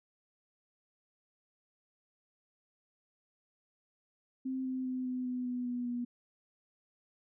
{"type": "tone with pitch steps", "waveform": "sine", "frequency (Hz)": [261.6, 258.7, 255.9, 253.1, 250.4, 247.6, 244.9, 242.3], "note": ["C4", "C4", "C4", "B3", "B3", "B3", "B3", "B3"], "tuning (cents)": [0, -19, -38, 43, 24, 5, -14, -33], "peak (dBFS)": -33, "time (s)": [4.45, 6.05], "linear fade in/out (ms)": 10, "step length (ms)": 200, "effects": []}